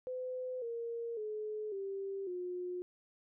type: tone with pitch steps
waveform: sine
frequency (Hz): 508 / 465.8 / 427.2 / 391.7 / 359.2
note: B4 / A#4 / G#4 / G4 / F4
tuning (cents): +49 / -1 / +49 / -1 / +49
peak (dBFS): -37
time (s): 0.07-2.82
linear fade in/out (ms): 0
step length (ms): 550
effects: none